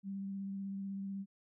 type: tone with vibrato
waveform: sine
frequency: 196 Hz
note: G3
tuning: in tune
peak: -38 dBFS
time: 0.03-1.26 s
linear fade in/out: 50 ms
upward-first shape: square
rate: 16 Hz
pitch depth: 11 cents each way
effects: none